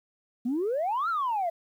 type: exponential two-way sweep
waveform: sine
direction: up then down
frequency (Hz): 229.4 to 1410 to 652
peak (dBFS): -24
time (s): 0.45-1.5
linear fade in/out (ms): 10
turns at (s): 1.09
effects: tanh soft clip ceiling -22 dBFS + 10-bit